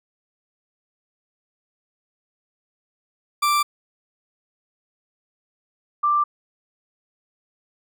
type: tone pair in turn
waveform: 40% pulse / sine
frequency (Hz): 1175 / 1180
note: D6 / D6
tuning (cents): +1 / +8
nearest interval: unison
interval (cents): 7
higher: second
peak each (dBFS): -16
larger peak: neither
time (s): 3.42-3.63 / 6.03-6.24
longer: neither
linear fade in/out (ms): 10
effects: none